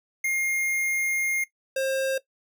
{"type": "tone pair in turn", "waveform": "square", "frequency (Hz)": [2128, 533.4], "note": ["C7", "C5"], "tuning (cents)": [29, 33], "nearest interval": "2 octaves", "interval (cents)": 2396, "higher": "first", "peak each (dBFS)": -24, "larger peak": "neither", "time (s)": [[0.24, 1.44], [1.76, 2.18]], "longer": "first", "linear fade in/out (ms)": 5, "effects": ["noise-tail reverb RT60 0.1 s tail -17 dB re dry"]}